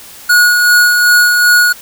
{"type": "tone with tremolo", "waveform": "square", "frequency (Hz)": 1452, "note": "F#6", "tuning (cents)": -33, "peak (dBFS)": -5, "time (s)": [0.29, 1.73], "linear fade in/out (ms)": 10, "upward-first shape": "sine", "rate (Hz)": 2.6, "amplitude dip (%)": 35, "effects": ["white hiss -34 dBFS RMS until 1.81 s"]}